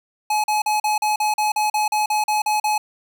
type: tone bursts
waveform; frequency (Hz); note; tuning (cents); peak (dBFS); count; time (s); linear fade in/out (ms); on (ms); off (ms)
square; 849; G#5; +38; -18; 14; 0.3-2.78; 5; 140; 40
effects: none